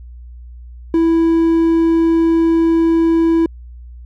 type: tone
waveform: triangle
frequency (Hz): 329.6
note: E4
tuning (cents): 0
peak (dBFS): -8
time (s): 0.94-3.46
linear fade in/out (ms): 2
effects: added 60 Hz sine -32 dBFS peak until 4.05 s